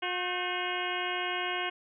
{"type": "harmonic tone with a mistuned harmonic", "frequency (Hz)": 359.5, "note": "F#4", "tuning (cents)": -50, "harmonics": [1, 2, 3, 4, 5, 6, 7, 8, 9], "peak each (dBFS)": [-38, -37, -38, -38, -43, -38, -41, -37, -43], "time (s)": [0.02, 1.7], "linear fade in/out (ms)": 10, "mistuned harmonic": 4, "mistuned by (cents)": 110, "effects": []}